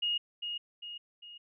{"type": "tone with echo", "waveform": "sine", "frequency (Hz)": 2865, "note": "F7", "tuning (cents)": 44, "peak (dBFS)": -28, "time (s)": [0.02, 0.18], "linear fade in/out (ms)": 10, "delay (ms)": 400, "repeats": 3, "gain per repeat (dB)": -6, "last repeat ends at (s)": 1.38, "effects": []}